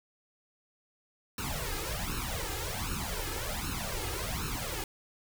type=noise with flanger; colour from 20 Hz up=pink; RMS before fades=-35 dBFS; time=1.38-4.84 s; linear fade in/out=2 ms; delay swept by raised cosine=0.73 to 2.43 ms; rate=1.3 Hz; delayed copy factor=+0.95; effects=none